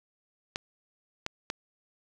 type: clicks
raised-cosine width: 0.2 ms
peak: -14 dBFS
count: 3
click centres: 0.559 / 1.264 / 1.501 s
effects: none